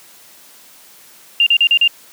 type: tone bursts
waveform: sine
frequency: 2794 Hz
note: F7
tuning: in tune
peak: -8 dBFS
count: 5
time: 1.4-1.877 s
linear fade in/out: 2 ms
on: 65 ms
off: 38 ms
effects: white hiss -44 dBFS RMS until 2.12 s + high-pass 150 Hz 12 dB/octave